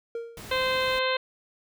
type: tone with exponential decay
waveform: triangle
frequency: 464.5 Hz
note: A#4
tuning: 6 cents flat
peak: -26 dBFS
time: 0.15-0.57 s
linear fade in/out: 2 ms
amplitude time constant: 91 ms
type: noise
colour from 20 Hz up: pink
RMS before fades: -42 dBFS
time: 0.37-0.99 s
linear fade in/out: 2 ms
type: harmonic tone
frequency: 518 Hz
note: C5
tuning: 17 cents flat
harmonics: 1 / 2 / 3 / 4 / 5 / 6 / 7 / 8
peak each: -27 / -30 / -32 / -33 / -34 / -35 / -35 / -36 dBFS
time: 0.51-1.17 s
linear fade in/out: 5 ms
effects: none